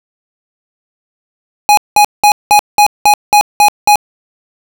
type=tone bursts; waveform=square; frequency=830.6 Hz; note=G#5; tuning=in tune; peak=-4 dBFS; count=9; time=1.69-3.957 s; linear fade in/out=0 ms; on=83 ms; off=190 ms; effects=none